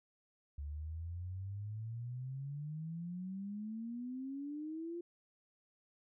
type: exponential sweep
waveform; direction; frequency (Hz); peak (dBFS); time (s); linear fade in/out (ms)
sine; up; 70.7 to 349.2; -40; 0.58-5.01; 5
effects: none